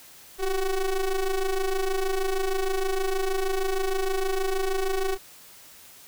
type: ring-modulated tone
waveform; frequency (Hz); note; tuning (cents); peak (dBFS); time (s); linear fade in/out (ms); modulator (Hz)
square; 186.8; F#3; +17; -21; 0.38-5.18; 50; 200
effects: white hiss -49 dBFS RMS until 6.07 s